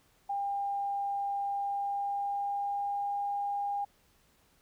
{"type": "tone with pitch glide", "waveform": "sine", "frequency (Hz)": [801, 808.4], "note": ["G5", "G#5"], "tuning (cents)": [37, -47], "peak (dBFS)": -30, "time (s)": [0.29, 3.85], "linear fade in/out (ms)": 10, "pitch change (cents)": 16, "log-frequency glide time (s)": [1.49, 3.18], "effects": ["pink hiss -67 dBFS RMS until 4.61 s"]}